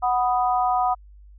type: chord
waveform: sine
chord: B major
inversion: second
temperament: equal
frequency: 740 / 987.8 / 1244.5 Hz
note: F#5 / B5 / D#6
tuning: 0 / 0 / 0 cents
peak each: -20 / -25 / -26 dBFS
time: 0.02-0.95 s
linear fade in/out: 20 ms
effects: added 50 Hz sine -44 dBFS peak until 1.38 s